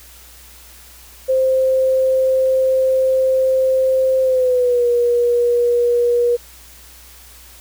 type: tone with pitch glide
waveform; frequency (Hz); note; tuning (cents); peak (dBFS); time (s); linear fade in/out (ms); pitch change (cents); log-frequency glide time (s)
sine; 523.3 to 479.9; C5 to B4; 0 to -50; -12; 1.28-6.37; 20; -150; 4.22-4.87
effects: added 60 Hz sine -45 dBFS peak until 7.6 s + white hiss -43 dBFS RMS until 7.6 s